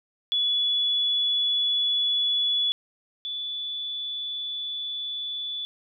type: tone pair in turn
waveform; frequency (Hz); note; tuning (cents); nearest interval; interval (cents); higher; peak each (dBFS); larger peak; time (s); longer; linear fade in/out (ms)
sine; 3415 / 3461; G#7 / A7; +48 / -29; unison; 23; second; -21 / -29; first; 0.32-2.72 / 3.25-5.65; neither; 0
effects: none